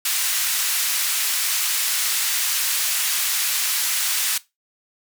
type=band-pass noise; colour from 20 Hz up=white; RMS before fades=-22 dBFS; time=0.05-4.38 s; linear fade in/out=5 ms; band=1500 to 15000 Hz; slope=12 dB/octave; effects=noise-tail reverb RT60 0.2 s tail -18 dB re dry